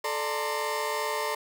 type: tone cluster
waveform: 30% pulse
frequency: 436.6 / 591 / 916 / 1047 Hz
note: A4 / D5 / A#5 / C6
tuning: -13 / +11 / -31 / +1 cents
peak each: -31 dBFS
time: 0.04-1.35 s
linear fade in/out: 5 ms
effects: none